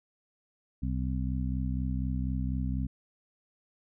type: harmonic tone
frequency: 64.1 Hz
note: C2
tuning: 35 cents flat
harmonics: 1 / 2 / 3 / 4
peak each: -31 / -34 / -36 / -37 dBFS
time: 0.82-2.87 s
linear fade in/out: 10 ms
effects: none